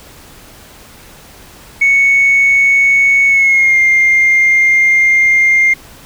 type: tone with pitch glide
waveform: sine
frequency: 2217 to 2110 Hz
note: C#7 to C7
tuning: 0 to +14 cents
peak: -5 dBFS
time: 1.81-5.74 s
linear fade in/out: 10 ms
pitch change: -86 cents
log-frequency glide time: 3.27-3.79 s
effects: tanh soft clip ceiling -3 dBFS + pink hiss -38 dBFS RMS until 6.05 s